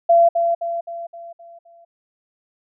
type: tone with echo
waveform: sine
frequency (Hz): 680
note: F5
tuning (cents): -46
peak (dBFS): -9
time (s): 0.09-0.29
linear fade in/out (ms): 10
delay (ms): 260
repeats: 6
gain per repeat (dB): -6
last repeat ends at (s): 1.85
effects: none